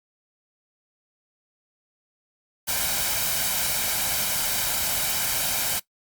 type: noise with comb filter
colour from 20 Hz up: white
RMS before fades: -25 dBFS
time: 2.67-5.8 s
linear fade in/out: 20 ms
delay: 1.3 ms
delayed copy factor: +0.55
effects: noise-tail reverb RT60 0.1 s tail -17 dB re dry + Opus 48 kbps